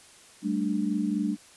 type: chord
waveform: sine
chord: G suspended second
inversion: none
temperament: equal with one note detuned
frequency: 196 / 220 / 294.7 Hz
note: G3 / A3 / D4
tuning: 0 / 0 / +6 cents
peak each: -29 dBFS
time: 0.42-1.37 s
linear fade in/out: 50 ms
effects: white hiss -53 dBFS RMS until 1.56 s + resampled to 24000 Hz